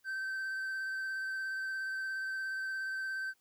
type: tone with vibrato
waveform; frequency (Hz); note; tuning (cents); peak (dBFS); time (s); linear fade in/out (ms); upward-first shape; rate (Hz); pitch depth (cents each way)
triangle; 1550; G6; -20; -33; 0.04-3.34; 50; square; 17; 10
effects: white hiss -74 dBFS RMS until 3.4 s